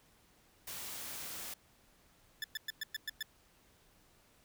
white noise, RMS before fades -44 dBFS, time 0.67-1.54 s, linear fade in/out 5 ms
20% pulse tone bursts, 1746 Hz, A6, 14 cents flat, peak -31 dBFS, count 7, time 2.42-3.227 s, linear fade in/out 2 ms, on 21 ms, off 110 ms
effects pink hiss -67 dBFS RMS until 4.44 s

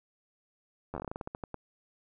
slowing click train, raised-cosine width 1 ms, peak -23 dBFS, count 15, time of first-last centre 0.94-1.543 s, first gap 11 ms, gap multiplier 1.19, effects none

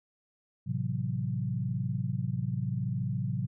sine chord, F# half-diminished seventh, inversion first, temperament equal, 110 / 130.81 / 164.81 / 185 Hz, A2 / C3 / E3 / F#3, 0 / 0 / 0 / 0 cents, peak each -34 / -32 / -38 / -36 dBFS, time 0.66-3.47 s, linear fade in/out 20 ms, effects none

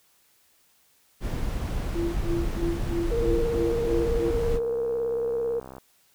brown noise, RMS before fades -28 dBFS, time 1.2-4.6 s, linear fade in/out 50 ms
sine tone with tremolo, 339.6 Hz, F4, 48 cents flat, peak -24 dBFS, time 1.95-4.31 s, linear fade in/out 5 ms, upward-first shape sine, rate 3.1 Hz, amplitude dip 100%
sine tone with vibrato, 466.2 Hz, A#4, in tune, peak -24 dBFS, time 3.11-5.6 s, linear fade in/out 10 ms, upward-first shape square, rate 18 Hz, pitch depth 28 cents each way
click train, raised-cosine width 1 ms, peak -27 dBFS, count 152, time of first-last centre 3.47-5.782 s, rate 65.3 Hz
effects white hiss -63 dBFS RMS until 6.14 s

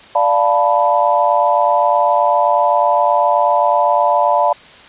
sine chord, B half-diminished seventh, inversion first, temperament equal, 587.3 / 698.5 / 880 / 987.8 Hz, D5 / F5 / A5 / B5, 0 / 0 / 0 / 0 cents, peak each -16 dBFS, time 0.15-4.53 s, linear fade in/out 5 ms, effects white hiss -40 dBFS RMS until 4.88 s + resampled to 8000 Hz

